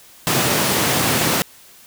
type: high-pass noise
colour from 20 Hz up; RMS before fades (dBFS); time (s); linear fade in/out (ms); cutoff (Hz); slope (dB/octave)
pink; -18; 0.27-1.42; 0; 110; 24
effects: white hiss -46 dBFS RMS until 1.86 s